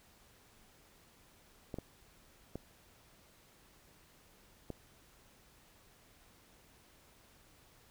clicks, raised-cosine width 2 ms, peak -27 dBFS, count 4, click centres 1.742 / 1.786 / 2.556 / 4.703 s, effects pink hiss -64 dBFS RMS until 7.9 s

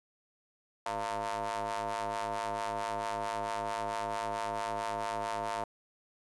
sawtooth ring-modulated tone, 106.7 Hz, G#2, 47 cents sharp, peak -26 dBFS, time 0.86-5.64 s, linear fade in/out 0 ms, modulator 798 Hz, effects resampled to 24000 Hz + 10-bit

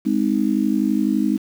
sine chord, Ab major, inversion none, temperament just, 207.7 / 259.6 / 311.5 Hz, Ab3 / C4 / Eb4, 0 / -13 / +2 cents, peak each -20 / -21 / -21 dBFS, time 0.05-1.38 s, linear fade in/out 20 ms, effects 7-bit

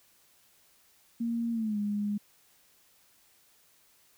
sine tone with pitch glide, 232.8 to 206.2 Hz, A#3 to G#3, -2 to -12 cents, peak -28 dBFS, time 1.2-2.18 s, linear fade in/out 10 ms, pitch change -210 cents, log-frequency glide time 1.52-1.78 s, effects white hiss -64 dBFS RMS until 4.17 s

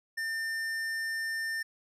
triangle tone with hard clipping, 1800 Hz, A6, 39 cents sharp, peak -33 dBFS, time 0.17-1.63 s, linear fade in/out 10 ms, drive 16 dB, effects none

